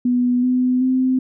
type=tone with pitch steps; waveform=sine; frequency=246.5 / 252.3 / 258.2 Hz; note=B3 / B3 / C4; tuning=-3 / +37 / -23 cents; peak=-14 dBFS; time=0.05-1.19 s; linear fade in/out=5 ms; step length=380 ms; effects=none